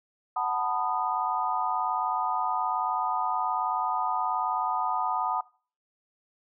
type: chord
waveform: sine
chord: B dominant seventh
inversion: second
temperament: just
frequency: 740.8 / 889 / 987.8 / 1234.7 Hz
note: F#5 / A5 / B5 / D#6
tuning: +2 / +18 / 0 / -14 cents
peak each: -31 dBFS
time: 0.36-5.41 s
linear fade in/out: 5 ms
effects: noise-tail reverb RT60 0.4 s tail -21 dB re dry

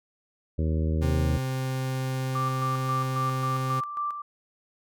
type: harmonic tone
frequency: 79 Hz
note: D#2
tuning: 27 cents sharp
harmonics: 1 / 2 / 3 / 4 / 5 / 6 / 7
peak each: -24 / -30 / -34 / -36 / -38 / -40 / -41 dBFS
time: 0.58-1.38 s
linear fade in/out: 10 ms
type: tone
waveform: 40% pulse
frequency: 130.81 Hz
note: C3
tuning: in tune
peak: -26 dBFS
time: 1.01-3.81 s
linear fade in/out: 20 ms
type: tone with tremolo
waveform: sine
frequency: 1174.7 Hz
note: D6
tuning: in tune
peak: -26 dBFS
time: 2.35-4.22 s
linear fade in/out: 5 ms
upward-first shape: square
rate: 3.7 Hz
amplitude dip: 55%
effects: none

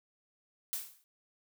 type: noise with exponential decay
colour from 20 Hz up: blue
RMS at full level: -33 dBFS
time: 0.73-1.04 s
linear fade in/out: 0 ms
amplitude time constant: 66 ms
effects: none

